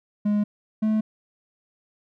triangle tone pair in turn, 207.7 / 216.6 Hz, G#3 / A3, 0 / -27 cents, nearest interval minor second, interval 73 cents, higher second, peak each -17 dBFS, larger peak neither, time 0.25-0.44 / 0.82-1.01 s, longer neither, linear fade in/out 10 ms, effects none

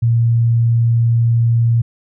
sine tone, 116.54 Hz, A#2, in tune, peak -10 dBFS, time 0.02-1.82 s, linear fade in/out 10 ms, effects none

